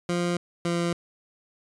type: tone pair in turn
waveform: 20% pulse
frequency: 174.61 / 171.61 Hz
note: F3 / F3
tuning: 0 / -30 cents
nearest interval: unison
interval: 30 cents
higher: first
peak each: -19 dBFS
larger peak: neither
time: 0.09-0.37 / 0.65-0.93 s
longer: neither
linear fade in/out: 2 ms
effects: resampled to 22050 Hz